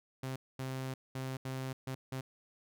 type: tone bursts at uneven times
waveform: sawtooth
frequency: 131.4 Hz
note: C3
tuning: 8 cents sharp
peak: -33 dBFS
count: 6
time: 0.23-0.36 / 0.59-0.94 / 1.15-1.37 / 1.45-1.73 / 1.87-1.95 / 2.12-2.21 s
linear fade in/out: 5 ms
effects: none